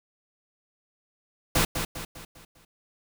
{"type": "noise with echo", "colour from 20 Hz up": "pink", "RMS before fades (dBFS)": -22, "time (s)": [1.55, 1.65], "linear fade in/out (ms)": 5, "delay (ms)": 200, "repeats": 5, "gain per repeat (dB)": -7, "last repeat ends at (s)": 2.65, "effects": []}